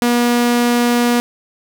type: tone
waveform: sawtooth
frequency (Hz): 240.4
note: B3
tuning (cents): -46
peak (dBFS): -8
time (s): 0.02-1.2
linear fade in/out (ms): 0
effects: none